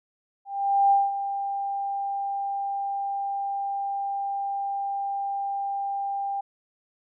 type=tone with ADSR envelope; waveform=sine; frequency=795 Hz; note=G5; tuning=24 cents sharp; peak=-15 dBFS; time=0.45-6.41 s; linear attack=460 ms; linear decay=200 ms; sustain=-11 dB; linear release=8 ms; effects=none